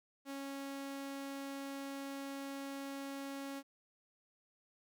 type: tone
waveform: sawtooth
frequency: 275.7 Hz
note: C#4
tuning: 9 cents flat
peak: -38 dBFS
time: 0.25-3.63 s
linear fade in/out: 50 ms
effects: none